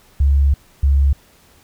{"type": "tone pair in turn", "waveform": "sine", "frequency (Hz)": [69.8, 69.4], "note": ["C#2", "C#2"], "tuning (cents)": [13, 3], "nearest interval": "unison", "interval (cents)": 10, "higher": "first", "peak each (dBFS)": -10, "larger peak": "neither", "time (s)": [[0.2, 0.54], [0.83, 1.13]], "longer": "first", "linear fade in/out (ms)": 5, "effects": ["pink hiss -51 dBFS RMS until 1.63 s"]}